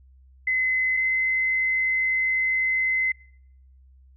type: tone pair in turn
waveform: sine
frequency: 2039 / 2052 Hz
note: C7 / C7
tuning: -45 / -34 cents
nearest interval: unison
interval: 11 cents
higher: second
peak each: -20 dBFS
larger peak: neither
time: 0.47-0.97 / 0.97-3.12 s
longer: second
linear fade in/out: 5 ms
effects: noise-tail reverb RT60 0.7 s tail -24 dB re dry + added 65 Hz sine -50 dBFS peak until 4.16 s